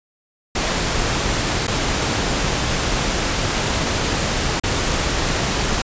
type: noise with dropouts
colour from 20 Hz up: pink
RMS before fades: -20 dBFS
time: 0.55-5.82 s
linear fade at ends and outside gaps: 5 ms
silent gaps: 1.67-1.678 / 4.599-4.635 s
effects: resampled to 16000 Hz